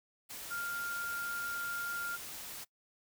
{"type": "tone in noise", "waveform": "sine", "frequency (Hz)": 1399, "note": "F6", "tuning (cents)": 3, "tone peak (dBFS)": -36, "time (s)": [0.5, 2.17], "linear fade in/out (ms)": 20, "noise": "white", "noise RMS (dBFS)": -45, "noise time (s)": [0.29, 2.65], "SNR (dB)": 6, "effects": ["noise-tail reverb RT60 0.1 s tail -21 dB re dry"]}